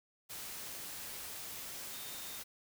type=tone in noise; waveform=sine; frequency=3664 Hz; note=A#7; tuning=31 cents flat; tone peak=-53 dBFS; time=1.92-2.39 s; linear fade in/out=20 ms; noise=white; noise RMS=-45 dBFS; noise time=0.29-2.44 s; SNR=-11 dB; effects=none